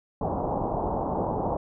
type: low-pass noise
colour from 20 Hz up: white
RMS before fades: -28 dBFS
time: 0.21-1.57 s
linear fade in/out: 5 ms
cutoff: 940 Hz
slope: 48 dB/octave
effects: none